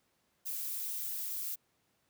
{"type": "noise with flanger", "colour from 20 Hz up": "violet", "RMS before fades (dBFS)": -38, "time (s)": [0.45, 1.56], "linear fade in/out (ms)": 20, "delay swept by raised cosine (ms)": [0.85, 5.75], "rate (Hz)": 1.5, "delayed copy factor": -0.5, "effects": ["pink hiss -75 dBFS RMS until 2.09 s", "high-pass 100 Hz 12 dB/octave"]}